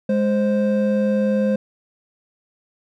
triangle tone pair together, 207.7 / 523.4 Hz, G#3 / C5, 0 / 0 cents, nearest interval octave + major third, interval 1600 cents, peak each -16 / -18 dBFS, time 0.09-1.56 s, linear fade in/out 5 ms, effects none

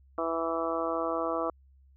harmonic tone, 164.81 Hz, E3, in tune, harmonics 2 / 3 / 4 / 5 / 6 / 7 / 8, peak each -35 / -34 / -33 / -41 / -40 / -34 / -39 dBFS, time 0.18-1.5 s, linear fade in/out 2 ms, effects added 67 Hz sine -56 dBFS peak until 1.96 s

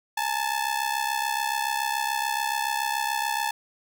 sawtooth ring-modulated tone, 872 Hz, A5, 16 cents flat, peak -18 dBFS, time 0.17-3.51 s, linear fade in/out 5 ms, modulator 33.5 Hz, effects none

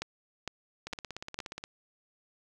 two click trains, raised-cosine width 0.2 ms, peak -17 / -22 dBFS, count 4 / 14, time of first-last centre 0.02-1.39 / 0.87-1.639 s, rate 2.19 / 16.9 Hz, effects none

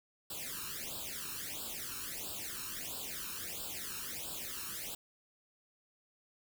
white noise with flanger, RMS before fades -42 dBFS, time 0.3-4.95 s, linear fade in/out 5 ms, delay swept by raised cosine 0.24 to 0.75 ms, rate 1.5 Hz, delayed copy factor +1, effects none

